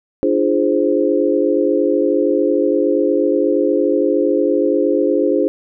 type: chord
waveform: sine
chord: D half-diminished seventh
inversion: none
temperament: equal with one note detuned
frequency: 293.7 / 342.2 / 415.3 / 523.3 Hz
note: D4 / F4 / Ab4 / C5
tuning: 0 / -35 / 0 / 0 cents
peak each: -18 dBFS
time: 0.23-5.48 s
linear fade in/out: 0 ms
effects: none